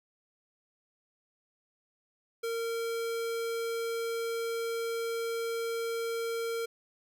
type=tone; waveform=square; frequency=460 Hz; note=A#4; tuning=23 cents flat; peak=-32 dBFS; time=2.43-6.66 s; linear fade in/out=10 ms; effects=none